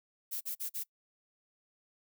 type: noise bursts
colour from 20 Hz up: violet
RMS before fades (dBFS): -37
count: 4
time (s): 0.31-0.839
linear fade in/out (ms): 20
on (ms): 100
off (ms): 43
effects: noise-tail reverb RT60 0.1 s tail -24 dB re dry